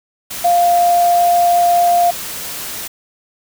sine tone in noise, 698.5 Hz, F5, in tune, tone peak -9 dBFS, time 0.44-2.11 s, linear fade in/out 10 ms, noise white, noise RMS -26 dBFS, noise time 0.3-2.88 s, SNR +14 dB, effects none

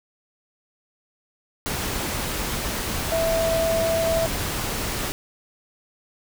sine tone in noise, 658 Hz, E5, 3 cents flat, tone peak -20 dBFS, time 3.12-4.26 s, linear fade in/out 0 ms, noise pink, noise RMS -27 dBFS, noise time 1.66-5.12 s, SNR +4 dB, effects none

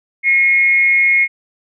sine tone with amplitude modulation, 2162 Hz, C#7, 44 cents flat, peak -7 dBFS, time 0.23-1.28 s, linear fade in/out 50 ms, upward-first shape sine, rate 265 Hz, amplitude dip 45%, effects none

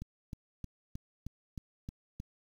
click train, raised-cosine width 5 ms, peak -28 dBFS, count 8, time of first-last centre 0.02-2.201 s, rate 3.21 Hz, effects 9-bit

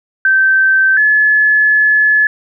sine tone pair in turn, 1552 / 1714.9 Hz, G6 / A6, -18 / -45 cents, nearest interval major second, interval 173 cents, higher second, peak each -7 dBFS, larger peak neither, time 0.25-0.97 / 0.97-2.27 s, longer second, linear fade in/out 2 ms, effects none

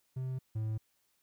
triangle tone pair in turn, 129.7 / 109.38 Hz, C3 / A2, -15 / -10 cents, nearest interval minor third, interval 295 cents, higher first, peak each -32 / -30 dBFS, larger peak second, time 0.16-0.39 / 0.55-0.78 s, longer neither, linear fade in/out 10 ms, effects white hiss -75 dBFS RMS until 1.22 s

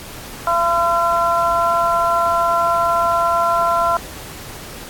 harmonic tone, 340 Hz, F4, 46 cents flat, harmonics 2 / 3 / 4, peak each -18 / -18 / -18 dBFS, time 0.47-3.97 s, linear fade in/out 2 ms, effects pink hiss -34 dBFS RMS until 4.89 s + AAC 64 kbps

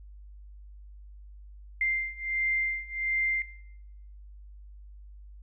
sine beating tone pair, 2093 / 2094.4 Hz, C7 / C7, 0 / +1 cents, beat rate 1.4 Hz, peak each -30 / -29 dBFS, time 1.81-3.42 s, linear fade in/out 2 ms, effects noise-tail reverb RT60 0.8 s tail -19 dB re dry + added 50 Hz sine -45 dBFS peak until 5.42 s

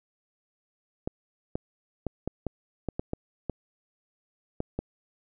clicks, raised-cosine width 2 ms, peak -16 dBFS, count 11, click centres 1.075 / 1.555 / 2.067 / 2.276 / 2.467 / 2.887 / 2.995 / 3.134 / 3.497 / 4.604 / 4.79 s, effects none

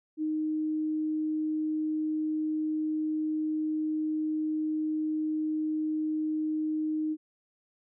sine tone, 310 Hz, D#4, 6 cents flat, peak -27 dBFS, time 0.17-7.17 s, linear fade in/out 50 ms, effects none

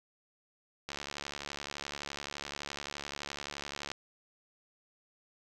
click train, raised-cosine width 0.2 ms, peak -21 dBFS, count 218, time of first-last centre 0.89-3.916 s, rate 71.7 Hz, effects none

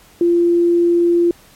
sine tone, 344.4 Hz, F4, 24 cents flat, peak -10 dBFS, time 0.21-1.31 s, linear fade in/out 2 ms, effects pink hiss -47 dBFS RMS until 1.55 s + MP3 64 kbps

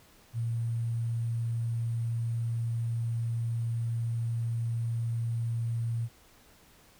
sine tone with sample-and-hold, 115.9 Hz, A#2, 10 cents flat, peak -28 dBFS, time 0.33-6.09 s, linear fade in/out 50 ms, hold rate 8820 Hz, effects pink hiss -59 dBFS RMS until 6.99 s

